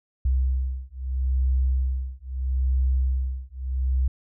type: beating tone pair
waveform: sine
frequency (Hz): 64.4 / 65.17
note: C2 / C2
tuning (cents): -27 / -6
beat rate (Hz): 0.77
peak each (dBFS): -24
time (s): 0.25-4.08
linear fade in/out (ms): 5
effects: none